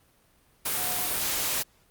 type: tone in noise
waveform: sine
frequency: 727 Hz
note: F#5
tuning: 31 cents flat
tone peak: -38 dBFS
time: 0.77-1.08 s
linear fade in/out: 10 ms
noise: white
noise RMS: -28 dBFS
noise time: 0.65-1.63 s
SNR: -13 dB
effects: pink hiss -63 dBFS RMS until 1.9 s + Opus 32 kbps